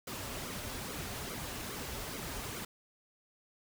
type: noise with flanger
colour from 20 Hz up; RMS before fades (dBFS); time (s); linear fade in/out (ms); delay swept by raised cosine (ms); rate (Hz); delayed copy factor
pink; -41; 0.07-2.65; 5; 1.1 to 6.4; 2.4; -0.7
effects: none